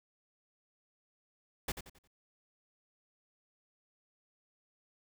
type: noise with echo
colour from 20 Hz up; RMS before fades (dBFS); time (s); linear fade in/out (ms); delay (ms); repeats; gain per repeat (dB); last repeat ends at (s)
pink; -35; 1.68-1.72; 5; 89; 4; -9; 2.076
effects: none